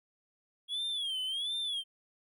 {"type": "tone with vibrato", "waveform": "triangle", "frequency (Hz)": 3300, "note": "G#7", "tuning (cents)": -12, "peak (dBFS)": -31, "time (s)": [0.68, 1.84], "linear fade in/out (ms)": 50, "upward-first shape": "sine", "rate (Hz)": 1.4, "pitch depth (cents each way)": 150, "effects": []}